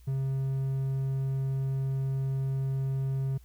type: tone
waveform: triangle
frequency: 134.5 Hz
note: C3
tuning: 48 cents sharp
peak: -25 dBFS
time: 0.07-3.38 s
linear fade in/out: 10 ms
effects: added 60 Hz sine -51 dBFS peak until 3.44 s + white hiss -66 dBFS RMS until 3.44 s